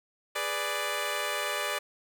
10% pulse chord, G# diminished, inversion none, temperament equal, 415.3 / 493.9 / 587.3 Hz, G#4 / B4 / D5, 0 / 0 / 0 cents, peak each -28 / -28 / -23 dBFS, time 0.35-1.79 s, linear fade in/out 10 ms, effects none

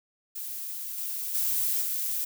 violet noise with level steps, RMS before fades -36 / -33 / -27 / -30 dBFS, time 0.35-2.25 s, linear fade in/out 10 ms, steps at 0.97 / 1.34 / 1.81 s, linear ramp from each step 10 ms, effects none

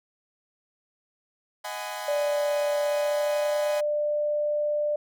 sawtooth chord, G# minor seventh, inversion second, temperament equal with one note detuned, 622.3 / 740 / 830.6 / 1007.9 Hz, D#5 / F#5 / G#5 / B5, 0 / 0 / 0 / +35 cents, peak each -34 / -35 / -33 / -35 dBFS, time 1.64-3.81 s, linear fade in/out 10 ms
sine tone with pitch glide, 585 to 594.2 Hz, D5 to D5, -7 to +20 cents, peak -23 dBFS, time 2.08-4.96 s, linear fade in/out 5 ms, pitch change +27 cents, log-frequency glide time 2.79-3.67 s
effects none

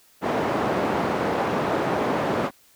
white band-pass noise, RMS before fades -24 dBFS, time 0.21-2.51 s, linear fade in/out 50 ms, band 150 to 790 Hz, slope 12 dB/octave, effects white hiss -57 dBFS RMS until 2.75 s

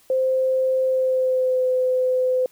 sine tone with pitch glide, 521 to 510 Hz, C5 to C5, -7 to -44 cents, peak -17 dBFS, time 0.1-2.46 s, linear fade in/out 2 ms, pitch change -37 cents, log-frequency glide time 0.85-1.66 s, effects white hiss -56 dBFS RMS until 2.51 s

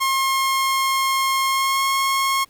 sawtooth tone with pitch glide, 1072 to 1083.8 Hz, C6 to C#6, +42 to -39 cents, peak -14 dBFS, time 0-2.45 s, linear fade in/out 20 ms, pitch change +19 cents, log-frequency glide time 1.48-1.82 s, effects pink hiss -56 dBFS RMS until 2.49 s

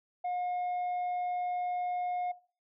sine tone, 718 Hz, F5, 48 cents sharp, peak -28 dBFS, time 0.24-2.32 s, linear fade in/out 10 ms, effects noise-tail reverb RT60 0.4 s tail -21 dB re dry + tanh soft clip ceiling -30 dBFS

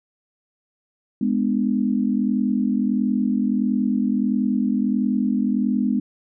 sine chord, G# diminished, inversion none, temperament just, 207.7 / 249.2 / 299 Hz, G#3 / B3 / D4, 0 / +16 / +31 cents, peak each -21 / -21 / -27 dBFS, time 1.21-6 s, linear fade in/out 5 ms, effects none

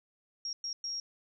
sine tone bursts at uneven times, 5588 Hz, F8, in tune, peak -34 dBFS, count 3, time 0.45-0.53 / 0.64-0.73 / 0.84-1 s, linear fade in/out 2 ms, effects none

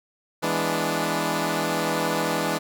10% pulse chord, E dominant seventh, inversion none, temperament equal, 164.81 / 207.7 / 246.9 / 293.7 Hz, E3 / G#3 / B3 / D4, 0 / 0 / 0 / 0 cents, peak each -19 / -21 / -24 / -19 dBFS, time 0.42-2.59 s, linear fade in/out 20 ms, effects none

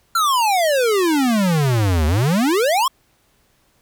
square exponential two-way sweep, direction down then up, 1396.9 to 73.42 to 1122 Hz, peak -15 dBFS, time 0.15-2.88 s, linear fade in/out 5 ms, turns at 2.06 s, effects pink hiss -60 dBFS RMS until 3.81 s

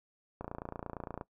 click train, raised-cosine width 1 ms, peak -25 dBFS, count 24, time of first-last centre 0.41-1.211 s, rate 28.7 Hz, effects noise-tail reverb RT60 0.1 s tail -18 dB re dry

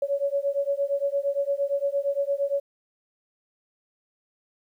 sine beating tone pair, 557 / 565.7 Hz, C#5 / C#5, +8 / +35 cents, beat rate 8.7 Hz, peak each -26 dBFS, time 0.02-2.6 s, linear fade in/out 5 ms, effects 10-bit

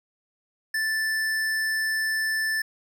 sine tone with hard clipping, 1760 Hz, A6, in tune, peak -25 dBFS, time 0.74-2.62 s, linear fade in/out 5 ms, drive 15 dB, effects none

